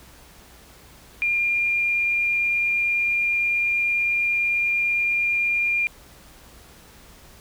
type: tone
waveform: sine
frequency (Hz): 2403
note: D7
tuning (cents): +39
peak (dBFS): -19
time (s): 1.22-5.87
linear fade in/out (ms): 0
effects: added 60 Hz sine -54 dBFS peak until 7.4 s + pink hiss -49 dBFS RMS until 7.4 s